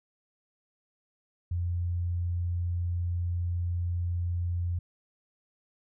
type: tone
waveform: sine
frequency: 87.31 Hz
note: F2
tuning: in tune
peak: -27 dBFS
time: 1.51-4.79 s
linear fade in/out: 5 ms
effects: none